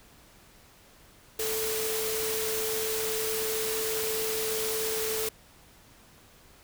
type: tone in noise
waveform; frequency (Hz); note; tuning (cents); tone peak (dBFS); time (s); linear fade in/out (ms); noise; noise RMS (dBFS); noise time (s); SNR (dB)
sine; 440; A4; 0; -31; 1.39-5.29; 5; white; -32; 1.39-5.29; -2
effects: pink hiss -56 dBFS RMS until 6.63 s